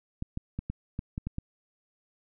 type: clicks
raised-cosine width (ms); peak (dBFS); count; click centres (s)
5; -20; 8; 0.224 / 0.374 / 0.59 / 0.7 / 0.991 / 1.179 / 1.27 / 1.384
effects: none